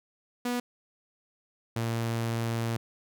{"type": "tone pair in turn", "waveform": "sawtooth", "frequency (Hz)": [244.2, 115.25], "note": ["B3", "A#2"], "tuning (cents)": [-19, -19], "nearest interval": "octave + minor second", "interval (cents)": 1300, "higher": "first", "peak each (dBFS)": -24, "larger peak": "neither", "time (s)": [[0.45, 0.6], [1.76, 2.77]], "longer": "second", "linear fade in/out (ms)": 5, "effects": []}